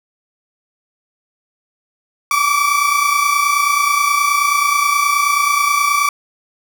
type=tone pair together; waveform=30% pulse; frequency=1141 / 1170.4 Hz; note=C#6 / D6; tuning=+50 / -6 cents; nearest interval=unison; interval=44 cents; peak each=-13 dBFS; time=2.31-6.09 s; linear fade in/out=2 ms; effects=none